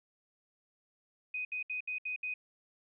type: tone bursts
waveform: sine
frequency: 2499 Hz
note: D#7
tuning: 7 cents sharp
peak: -34 dBFS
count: 6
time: 1.34-2.34 s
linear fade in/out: 5 ms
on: 110 ms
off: 68 ms
effects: none